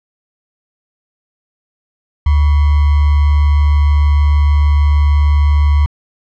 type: tone with sample-and-hold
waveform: sine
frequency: 73.42 Hz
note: D2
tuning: in tune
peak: -7 dBFS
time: 2.26-5.86 s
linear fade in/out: 5 ms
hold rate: 1050 Hz
effects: low-pass 3000 Hz 12 dB/octave